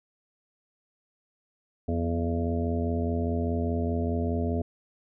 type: harmonic tone with a mistuned harmonic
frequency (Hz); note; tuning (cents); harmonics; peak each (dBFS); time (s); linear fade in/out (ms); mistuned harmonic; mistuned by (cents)
84.9; F2; -48; 1 / 2 / 3 / 4 / 5 / 6 / 7 / 8; -28 / -37 / -30 / -40 / -34 / -47 / -38 / -37; 1.88-4.62; 5; 3; -60
effects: none